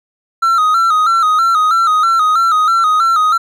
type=tone with vibrato; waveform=triangle; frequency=1300 Hz; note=E6; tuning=24 cents flat; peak=-7 dBFS; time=0.42-3.38 s; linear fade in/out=10 ms; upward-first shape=square; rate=3.1 Hz; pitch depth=67 cents each way; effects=none